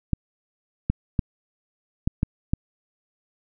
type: clicks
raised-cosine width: 5 ms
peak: -8 dBFS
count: 6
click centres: 0.133 / 0.9 / 1.192 / 2.075 / 2.231 / 2.535 s
effects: none